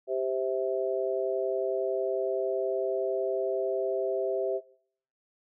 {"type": "chord", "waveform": "sine", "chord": "C major", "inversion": "second", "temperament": "just", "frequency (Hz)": [392.4, 523.3, 654.1], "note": ["G4", "C5", "E5"], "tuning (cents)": [2, 0, -14], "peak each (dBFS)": [-30, -32, -31], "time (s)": [0.07, 4.61], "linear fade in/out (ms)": 50, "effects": ["noise-tail reverb RT60 0.6 s tail -20 dB re dry"]}